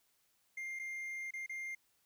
triangle tone with dropouts, 2109 Hz, C7, 13 cents sharp, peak -38 dBFS, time 0.57-1.75 s, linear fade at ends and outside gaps 5 ms, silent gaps 0.791-0.795 / 1.308-1.336 / 1.463-1.494 s, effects white hiss -75 dBFS RMS until 2.05 s

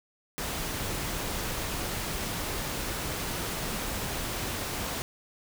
pink noise, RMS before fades -33 dBFS, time 0.38-5.02 s, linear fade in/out 0 ms, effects none

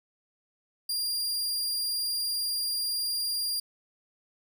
sawtooth tone, 4793 Hz, D8, 34 cents sharp, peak -25 dBFS, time 0.89-3.6 s, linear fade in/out 5 ms, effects none

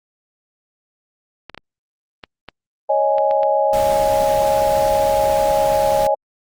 clicks, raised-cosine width 0.3 ms, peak -17 dBFS, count 9, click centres 1.497 / 1.546 / 1.577 / 2.238 / 2.487 / 3.183 / 3.311 / 3.432 / 3.772 s
sine chord, C# suspended second, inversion none, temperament just, 554.4 / 623.7 / 831.5 Hz, C#5 / D#5 / G#5, 0 / +4 / +2 cents, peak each -18 dBFS, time 2.89-6.15 s, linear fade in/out 10 ms
pink noise, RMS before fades -29 dBFS, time 3.73-6.07 s, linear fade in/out 2 ms
effects Opus 48 kbps

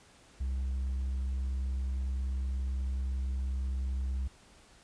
triangle tone with hard clipping, 65.41 Hz, C2, in tune, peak -29 dBFS, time 0.4-4.28 s, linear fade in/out 10 ms, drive 1 dB, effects pink hiss -59 dBFS RMS until 4.83 s + resampled to 22050 Hz

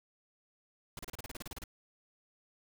pink noise bursts, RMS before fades -43 dBFS, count 13, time 0.97-1.639 s, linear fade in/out 2 ms, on 21 ms, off 33 ms, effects none

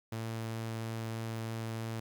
sawtooth tone, 112.9 Hz, A2, 45 cents sharp, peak -32 dBFS, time 0.12-2 s, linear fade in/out 5 ms, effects 11-bit

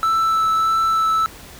triangle tone with vibrato, 1318.5 Hz, E6, in tune, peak -13 dBFS, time 0.03-1.26 s, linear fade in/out 0 ms, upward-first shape sine, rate 1.6 Hz, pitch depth 10 cents each way, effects pink hiss -40 dBFS RMS until 1.59 s

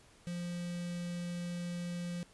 square tone with notch filter, 174.61 Hz, F3, in tune, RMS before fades -39 dBFS, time 0.27-2.23 s, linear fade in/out 0 ms, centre 940 Hz, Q 0.74, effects pink hiss -62 dBFS RMS until 2.33 s + resampled to 24000 Hz

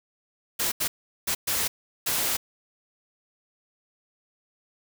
white noise bursts at uneven times, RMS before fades -26 dBFS, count 5, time 0.59-0.72 / 0.8-0.88 / 1.27-1.35 / 1.47-1.68 / 2.06-2.37 s, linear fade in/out 10 ms, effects none

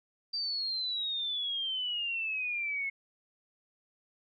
sine exponential sweep, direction down, 4699 to 2172 Hz, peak -31 dBFS, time 0.33-2.9 s, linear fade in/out 10 ms, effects none

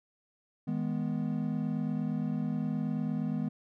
triangle chord, G# minor, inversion second, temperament equal with one note detuned, 158.65 / 207.7 / 246.9 Hz, D#3 / G#3 / B3, +34 / 0 / 0 cents, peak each -32 dBFS, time 0.67-3.49 s, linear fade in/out 10 ms, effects none

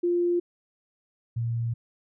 sine tone pair in turn, 349.2 / 116.53 Hz, F4 / A#2, 0 / 0 cents, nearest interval octave + perfect fifth, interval 1900 cents, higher first, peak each -21 / -25 dBFS, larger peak first, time 0.03-0.4 / 1.36-1.74 s, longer second, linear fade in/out 10 ms, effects none

